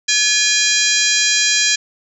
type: harmonic tone with a mistuned harmonic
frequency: 810 Hz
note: G#5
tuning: 43 cents flat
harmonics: 2 / 3 / 4 / 5 / 6 / 7 / 8 / 9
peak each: -21 / -21 / -21 / -21 / -21 / -21 / -21 / -21 dBFS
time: 0.08-1.76 s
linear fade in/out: 10 ms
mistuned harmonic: 2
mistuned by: +88 cents
effects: none